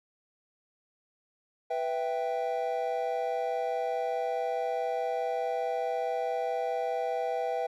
triangle chord, E minor, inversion second, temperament equal, 493.9 / 659.3 / 784 Hz, B4 / E5 / G5, 0 / 0 / 0 cents, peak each -31 dBFS, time 1.7-7.67 s, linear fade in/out 10 ms, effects none

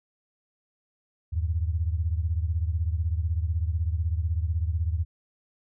sine beating tone pair, 78.7 / 94.7 Hz, D#2 / F#2, +20 / +41 cents, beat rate 16 Hz, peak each -25 / -29 dBFS, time 1.32-5.05 s, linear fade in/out 20 ms, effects none

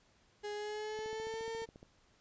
35% pulse tone with pitch glide, 415.4 to 453 Hz, G#4 to A#4, 0 to -50 cents, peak -37 dBFS, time 0.43-1.66 s, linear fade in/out 20 ms, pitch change +150 cents, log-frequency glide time 0.54-1.48 s
click train, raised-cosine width 2 ms, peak -39 dBFS, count 13, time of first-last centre 0.99-1.829 s, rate 14.3 Hz
effects pink hiss -69 dBFS RMS until 2.2 s + resampled to 16000 Hz

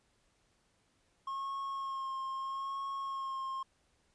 triangle tone with vibrato, 1080 Hz, C#6, 45 cents flat, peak -34 dBFS, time 1.27-3.63 s, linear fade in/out 5 ms, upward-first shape sine, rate 0.78 Hz, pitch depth 22 cents each way, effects pink hiss -73 dBFS RMS until 4.14 s + resampled to 22050 Hz

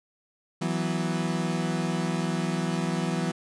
35% pulse chord, E suspended second, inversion none, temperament equal, 164.81 / 185 / 246.9 Hz, E3 / F#3 / B3, 0 / 0 / 0 cents, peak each -27 / -28 / -32 dBFS, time 0.61-3.32 s, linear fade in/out 10 ms, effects resampled to 22050 Hz

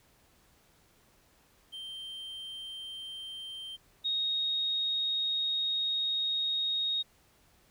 triangle / sine tone pair in turn, 3140 / 3741 Hz, G7 / A#7, +2 / +5 cents, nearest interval minor third, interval 303 cents, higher second, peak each -38 / -28 dBFS, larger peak second, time 1.72-3.77 / 4.04-7.03 s, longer second, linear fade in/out 20 ms, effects pink hiss -65 dBFS RMS until 7.7 s

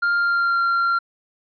triangle tone with pitch glide, 1400 to 1379.1 Hz, F6 to F6, +4 to -22 cents, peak -15 dBFS, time 0.02-0.99 s, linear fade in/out 10 ms, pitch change -26 cents, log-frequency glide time 0.16-0.61 s, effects resampled to 11025 Hz

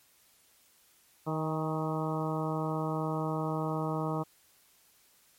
harmonic tone with a mistuned harmonic, 157 Hz, D#3, 16 cents sharp, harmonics 1 / 2 / 3 / 4 / 5 / 6 / 7 / 8, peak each -33 / -36 / -38 / -39 / -40 / -41 / -41 / -42 dBFS, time 1.26-4.24 s, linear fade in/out 20 ms, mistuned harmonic 5, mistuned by +35 cents, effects white hiss -64 dBFS RMS until 5.38 s + MP3 64 kbps

